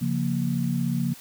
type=chord; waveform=sine; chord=Bb minor; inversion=first; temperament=equal; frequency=138.59 / 174.61 / 233.1 Hz; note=Db3 / F3 / Bb3; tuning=0 / 0 / 0 cents; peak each=-27 dBFS; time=0.01-1.14 s; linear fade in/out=10 ms; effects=white hiss -46 dBFS RMS until 1.2 s